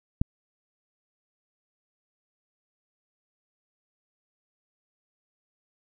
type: click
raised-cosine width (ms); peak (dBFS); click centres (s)
5; -10; 0.215
effects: none